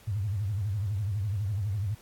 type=tone with vibrato; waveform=sine; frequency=101.4 Hz; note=G#2; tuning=41 cents flat; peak=-27 dBFS; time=0.07-1.95 s; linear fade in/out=10 ms; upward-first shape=sine; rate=12 Hz; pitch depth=160 cents each way; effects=pink hiss -56 dBFS RMS until 2.01 s + AAC 64 kbps

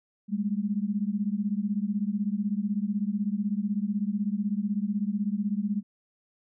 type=beating tone pair; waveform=sine; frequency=198.6 / 214.6 Hz; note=G3 / A3; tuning=+23 / -43 cents; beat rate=16 Hz; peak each=-28 / -29 dBFS; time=0.28-5.83 s; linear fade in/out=50 ms; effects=none

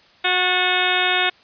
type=harmonic tone with a mistuned harmonic; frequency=365.2 Hz; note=F#4; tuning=23 cents flat; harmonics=1 / 2 / 3 / 4 / 5 / 6 / 7 / 8 / 9 / 10; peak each=-28 / -24 / -29 / -24 / -26 / -24 / -25 / -29 / -28 / -24 dBFS; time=0.24-1.3 s; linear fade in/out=10 ms; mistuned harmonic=5; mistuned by=-51 cents; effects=white hiss -52 dBFS RMS until 1.43 s + resampled to 11025 Hz

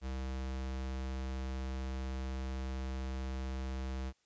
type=tone; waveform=square; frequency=65.41 Hz; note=C2; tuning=in tune; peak=-37 dBFS; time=0.01-4.13 s; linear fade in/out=50 ms; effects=white hiss -75 dBFS RMS until 4.25 s + resampled to 16000 Hz

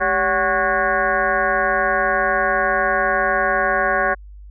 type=tone with frequency modulation; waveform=sine; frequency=1104 Hz; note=C#6; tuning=7 cents flat; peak=-15 dBFS; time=0-4.15 s; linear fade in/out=20 ms; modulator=178 Hz; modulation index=3.8; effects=added 50 Hz sine -36 dBFS peak until 4.5 s

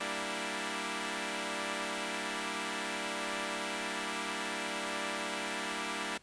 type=chord; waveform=5% pulse; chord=E half-diminished seventh; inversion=first; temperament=equal; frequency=196 / 233.1 / 293.7 / 329.6 Hz; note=G3 / Bb3 / D4 / E4; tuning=0 / 0 / 0 / 0 cents; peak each=-29 dBFS; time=0-6.18 s; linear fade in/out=10 ms; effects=pink hiss -62 dBFS RMS until 6.22 s + resampled to 22050 Hz

